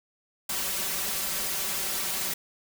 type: noise with comb filter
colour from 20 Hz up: white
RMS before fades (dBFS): -30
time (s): 0.49-2.34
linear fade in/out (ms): 5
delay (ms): 5.2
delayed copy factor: +0.95
effects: none